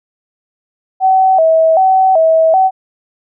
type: tone with vibrato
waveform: sine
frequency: 700 Hz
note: F5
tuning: 4 cents sharp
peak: -6 dBFS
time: 1-2.71 s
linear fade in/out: 50 ms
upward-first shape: square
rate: 1.3 Hz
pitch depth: 140 cents each way
effects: none